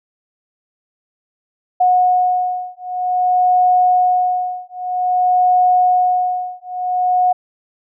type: beating tone pair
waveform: sine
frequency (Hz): 728 / 728.52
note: F#5 / F#5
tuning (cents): -28 / -27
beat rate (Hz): 0.52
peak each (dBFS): -15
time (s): 1.8-7.33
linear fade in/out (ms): 10
effects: none